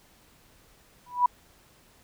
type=tone with exponential growth; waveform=sine; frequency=982 Hz; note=B5; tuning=10 cents flat; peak=-14 dBFS; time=1.06-1.26 s; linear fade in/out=5 ms; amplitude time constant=43 ms; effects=pink hiss -59 dBFS RMS until 2.03 s